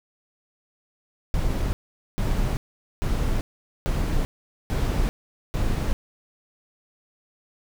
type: noise bursts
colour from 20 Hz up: brown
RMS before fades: -23 dBFS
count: 6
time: 1.34-5.93 s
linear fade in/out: 0 ms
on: 390 ms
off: 450 ms
effects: none